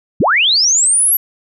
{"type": "linear sweep", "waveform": "sine", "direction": "up", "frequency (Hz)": [85.4, 11840], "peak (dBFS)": -9, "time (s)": [0.2, 1.17], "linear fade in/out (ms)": 5, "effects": []}